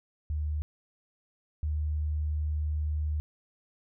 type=tone pair in turn; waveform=sine; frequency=75.6 / 75.9 Hz; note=D#2 / D#2; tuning=-49 / -42 cents; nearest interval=unison; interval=7 cents; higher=second; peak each=-28 / -27 dBFS; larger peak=second; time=0.3-0.62 / 1.63-3.2 s; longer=second; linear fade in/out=0 ms; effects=none